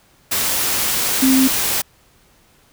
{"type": "tone in noise", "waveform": "sine", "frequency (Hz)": 263.5, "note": "C4", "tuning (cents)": 12, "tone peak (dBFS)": -11, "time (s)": [1.22, 1.48], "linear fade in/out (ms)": 10, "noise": "white", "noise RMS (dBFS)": -19, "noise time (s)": [0.31, 1.82], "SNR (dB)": 5, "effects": ["pink hiss -54 dBFS RMS until 2.72 s"]}